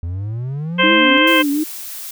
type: exponential sweep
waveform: triangle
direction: up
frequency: 82.3 to 270 Hz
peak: -19 dBFS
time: 0.03-1.18 s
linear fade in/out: 0 ms
type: harmonic tone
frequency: 523.3 Hz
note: C5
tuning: in tune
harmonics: 1 / 2 / 3 / 4 / 5 / 6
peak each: -18 / -18 / -18 / -18 / -18 / -18 dBFS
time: 0.78-1.43 s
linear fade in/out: 20 ms
type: tone with vibrato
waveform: sine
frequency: 305.6 Hz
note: D#4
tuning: 31 cents flat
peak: -15 dBFS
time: 0.83-1.64 s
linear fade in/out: 10 ms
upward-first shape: triangle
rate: 2.6 Hz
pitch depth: 150 cents each way
type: noise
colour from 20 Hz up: blue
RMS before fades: -30 dBFS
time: 1.27-2.11 s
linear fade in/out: 5 ms
effects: none